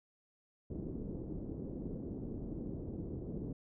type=low-pass noise; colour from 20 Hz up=white; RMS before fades=-42 dBFS; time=0.7-3.53 s; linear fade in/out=5 ms; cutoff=360 Hz; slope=24 dB/octave; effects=none